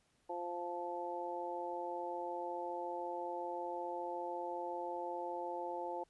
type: harmonic tone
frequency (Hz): 174.61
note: F3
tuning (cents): 0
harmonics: 2 / 3 / 4 / 5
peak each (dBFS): -45 / -44 / -46 / -42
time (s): 0.29-6.04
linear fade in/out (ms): 10
effects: pink hiss -75 dBFS RMS until 6.09 s + resampled to 24000 Hz